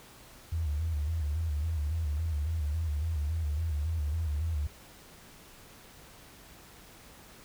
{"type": "tone with vibrato", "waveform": "sine", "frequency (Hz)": 77.7, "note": "D#2", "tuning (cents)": -2, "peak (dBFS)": -28, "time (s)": [0.52, 4.67], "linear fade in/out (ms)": 5, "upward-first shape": "square", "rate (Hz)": 3.6, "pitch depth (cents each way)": 91, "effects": ["pink hiss -53 dBFS RMS until 7.44 s"]}